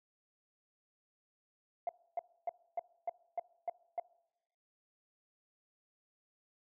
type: tone bursts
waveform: sine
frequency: 694 Hz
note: F5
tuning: 11 cents flat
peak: -31 dBFS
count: 8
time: 1.87-3.998 s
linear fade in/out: 2 ms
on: 21 ms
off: 280 ms
effects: noise-tail reverb RT60 0.9 s tail -23 dB re dry + tanh soft clip ceiling -29 dBFS